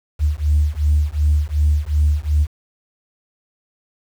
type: beating tone pair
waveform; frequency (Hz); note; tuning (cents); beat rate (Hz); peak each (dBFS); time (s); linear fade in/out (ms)
sine; 73.4 / 76.1; D2 / D#2; 0 / -38; 2.7; -16 / -16; 0.19-2.47; 50
effects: tanh soft clip ceiling -7 dBFS + 7-bit